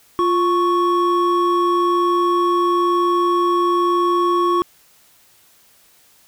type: tone pair together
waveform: triangle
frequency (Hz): 349.2 / 1108.6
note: F4 / C#6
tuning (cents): 0 / 0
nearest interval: octave + minor sixth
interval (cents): 2000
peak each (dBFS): -15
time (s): 0.19-4.62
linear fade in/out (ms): 0
effects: white hiss -53 dBFS RMS until 6.27 s